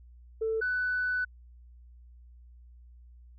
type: tone pair in turn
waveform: sine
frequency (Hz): 444.1 / 1493.8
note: A4 / F#6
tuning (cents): +16 / +16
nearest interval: octave + major sixth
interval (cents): 2100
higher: second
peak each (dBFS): -26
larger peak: neither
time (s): 0.41-0.61 / 0.61-1.25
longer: second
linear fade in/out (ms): 10
effects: tanh soft clip ceiling -22 dBFS + added 60 Hz sine -50 dBFS peak until 3.38 s